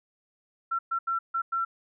sine tone bursts at uneven times, 1353 Hz, E6, 45 cents sharp, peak -25 dBFS, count 5, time 0.71-0.79 / 0.91-0.99 / 1.07-1.19 / 1.34-1.42 / 1.52-1.65 s, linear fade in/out 10 ms, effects none

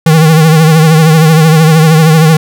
square tone with vibrato, 158.8 Hz, D#3, 36 cents sharp, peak -3 dBFS, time 0.06-2.37 s, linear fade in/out 5 ms, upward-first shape triangle, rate 13 Hz, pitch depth 75 cents each way, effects none

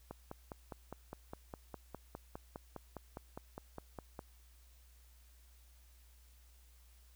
click train, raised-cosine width 1 ms, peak -30 dBFS, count 21, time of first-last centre 0.11-4.192 s, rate 4.9 Hz, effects added 60 Hz sine -60 dBFS peak until 7.15 s + white hiss -69 dBFS RMS until 7.15 s

